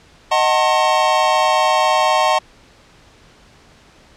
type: chord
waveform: square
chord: D# diminished seventh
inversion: none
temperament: just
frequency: 622.3 / 746.7 / 896 / 1075.3 Hz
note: D#5 / F#5 / A5 / C6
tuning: 0 / +16 / +31 / +47 cents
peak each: -19 dBFS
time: 0.31-2.39 s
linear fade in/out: 10 ms
effects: pink hiss -48 dBFS RMS until 4.16 s + low-pass 6000 Hz 12 dB/octave